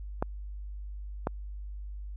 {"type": "clicks", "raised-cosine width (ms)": 1, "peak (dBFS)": -14, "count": 2, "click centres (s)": [0.225, 1.271], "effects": ["added 50 Hz sine -37 dBFS peak until 2.16 s"]}